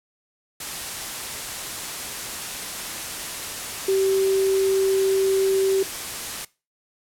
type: tone in noise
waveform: sine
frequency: 386 Hz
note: G4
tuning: 27 cents flat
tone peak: -17 dBFS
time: 3.88-5.83 s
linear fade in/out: 5 ms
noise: white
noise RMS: -31 dBFS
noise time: 0.6-6.45 s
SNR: +11 dB
effects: noise-tail reverb RT60 0.3 s tail -21 dB re dry + low-pass 12000 Hz 12 dB/octave